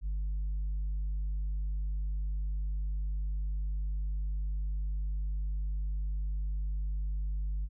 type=tone with tanh clipping; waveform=sine; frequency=50 Hz; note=G1; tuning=35 cents sharp; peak=-31 dBFS; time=0.01-7.69 s; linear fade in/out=50 ms; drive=2 dB; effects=none